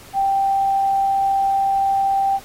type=tone; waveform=sine; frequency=784 Hz; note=G5; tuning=in tune; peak=-15 dBFS; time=0.13-2.4 s; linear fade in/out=50 ms; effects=pink hiss -43 dBFS RMS until 2.44 s + AAC 48 kbps